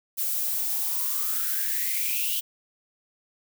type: noise with high-pass filter sweep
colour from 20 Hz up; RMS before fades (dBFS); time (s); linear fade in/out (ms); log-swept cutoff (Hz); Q
violet; -27; 0.17-2.41; 20; 500 to 3100; 9.5
effects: none